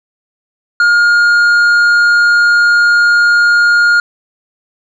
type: tone with tanh clipping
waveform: triangle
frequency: 1420 Hz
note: F6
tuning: 28 cents sharp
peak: -7 dBFS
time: 0.8-4 s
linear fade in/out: 2 ms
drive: 10 dB
effects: none